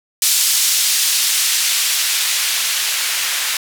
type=noise with band-pass filter sweep; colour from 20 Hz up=blue; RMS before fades=-17 dBFS; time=0.22-3.57 s; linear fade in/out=2 ms; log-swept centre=4700 to 1900 Hz; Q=0.73; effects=none